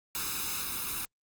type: noise with comb filter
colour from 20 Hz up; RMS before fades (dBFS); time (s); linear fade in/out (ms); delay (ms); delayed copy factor
white; -34; 0.15-1.05; 0; 0.78; +0.75
effects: Opus 48 kbps